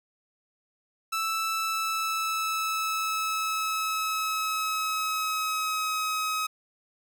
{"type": "tone with pitch glide", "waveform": "sawtooth", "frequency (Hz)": [1318.5, 1270.6], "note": ["E6", "D#6"], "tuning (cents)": [0, 36], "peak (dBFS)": -23, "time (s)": [1.12, 6.47], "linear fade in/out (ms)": 10, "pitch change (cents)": -64, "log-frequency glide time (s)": [1.53, 5.98], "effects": []}